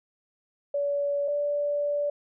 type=tone pair in turn; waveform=sine; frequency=571 / 581 Hz; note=D5 / D5; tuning=-49 / -19 cents; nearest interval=unison; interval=30 cents; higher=second; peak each=-24 dBFS; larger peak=neither; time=0.74-1.28 / 1.28-2.1 s; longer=second; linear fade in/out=5 ms; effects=none

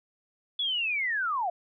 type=linear sweep; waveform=sine; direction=down; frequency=3446 to 659.3 Hz; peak=-26 dBFS; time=0.59-1.5 s; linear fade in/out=5 ms; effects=none

